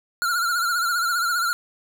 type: tone with vibrato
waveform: square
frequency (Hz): 1400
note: F6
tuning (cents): +4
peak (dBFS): -21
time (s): 0.22-1.53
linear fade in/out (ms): 0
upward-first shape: sine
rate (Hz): 15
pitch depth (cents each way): 71
effects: none